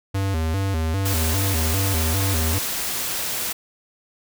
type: tone with vibrato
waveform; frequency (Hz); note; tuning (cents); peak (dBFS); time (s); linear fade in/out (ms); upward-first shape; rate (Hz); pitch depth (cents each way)
square; 88.4; F2; +22; -21; 0.14-2.59; 10; square; 2.5; 170
type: noise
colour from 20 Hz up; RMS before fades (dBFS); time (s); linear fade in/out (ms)
white; -26; 1.05-3.53; 10
effects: none